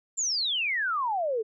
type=exponential sweep; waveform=sine; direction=down; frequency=7420 to 418.8 Hz; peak=-25 dBFS; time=0.17-1.43 s; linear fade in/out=20 ms; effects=none